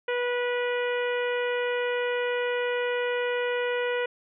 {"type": "harmonic tone", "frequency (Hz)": 488.6, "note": "B4", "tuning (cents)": -19, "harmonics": [1, 2, 3, 4, 5, 6, 7], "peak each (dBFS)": [-26, -36, -34, -35, -38, -40, -52], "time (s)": [0.08, 4.06], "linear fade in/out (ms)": 5, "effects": []}